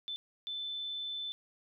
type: tone bursts at uneven times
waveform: sine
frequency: 3522 Hz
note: A7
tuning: 1 cent sharp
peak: -36 dBFS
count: 2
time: 0.08-0.16 / 0.47-1.32 s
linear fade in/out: 0 ms
effects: none